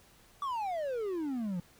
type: exponential sweep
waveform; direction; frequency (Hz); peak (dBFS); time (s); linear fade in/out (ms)
triangle; down; 1170 to 168.9; -30; 0.42-1.6; 2
effects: pink hiss -61 dBFS RMS until 1.79 s